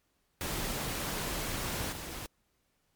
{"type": "noise with level steps", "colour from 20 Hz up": "pink", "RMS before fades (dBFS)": [-35, -41], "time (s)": [0.41, 2.26], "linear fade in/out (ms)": 0, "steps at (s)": 1.91, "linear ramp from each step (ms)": 20, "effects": ["pink hiss -75 dBFS RMS until 2.95 s", "MP3 96 kbps"]}